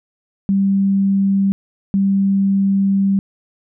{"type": "tone pair in turn", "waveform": "sine", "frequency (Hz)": [196, 196], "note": ["G3", "G3"], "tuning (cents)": [0, 0], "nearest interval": "unison", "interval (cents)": 0, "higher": "neither", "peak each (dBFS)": -12, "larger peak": "neither", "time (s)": [[0.49, 1.52], [1.94, 3.19]], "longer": "second", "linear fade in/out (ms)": 0, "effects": []}